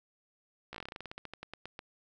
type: slowing click train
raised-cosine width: 0.3 ms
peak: -26 dBFS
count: 20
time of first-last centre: 0.73-1.791 s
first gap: 15 ms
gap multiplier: 1.13
effects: none